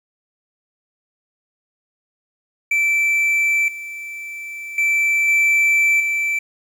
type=tone with level steps; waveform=triangle; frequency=2329 Hz; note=D7; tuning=15 cents flat; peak=-13 / -27 / -13 / -11 / -16 dBFS; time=2.71-6.39 s; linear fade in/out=5 ms; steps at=3.68 / 4.78 / 5.28 / 6 s; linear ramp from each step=2 ms; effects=8-bit